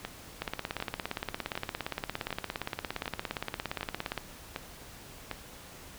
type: two click trains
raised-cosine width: 0.3 ms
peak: -16 / -18 dBFS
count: 66 / 8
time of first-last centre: 0.42-4.177 / 0.05-5.313 s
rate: 17.3 / 1.33 Hz
effects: pink hiss -49 dBFS RMS until 5.98 s